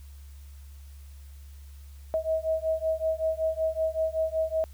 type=beating tone pair; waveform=sine; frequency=637 / 642.3 Hz; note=D#5 / E5; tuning=+41 / -45 cents; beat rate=5.3 Hz; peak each=-28 dBFS; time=2.14-4.64 s; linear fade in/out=0 ms; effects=added 70 Hz sine -43 dBFS peak until 4.73 s + white hiss -60 dBFS RMS until 4.73 s